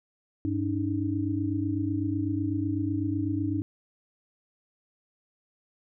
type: tone cluster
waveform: sine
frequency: 99.6 / 284 / 312 Hz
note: G2 / C#4 / D#4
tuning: +28 / +42 / +5 cents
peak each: -30 dBFS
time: 0.45-3.62 s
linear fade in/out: 0 ms
effects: none